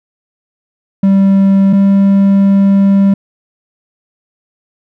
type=tone pair in turn; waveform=triangle; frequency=195.1 / 197.03 Hz; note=G3 / G3; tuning=-8 / +9 cents; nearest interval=unison; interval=17 cents; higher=second; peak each=-3 dBFS; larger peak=neither; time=1.03-1.73 / 1.73-3.14 s; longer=second; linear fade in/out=5 ms; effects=none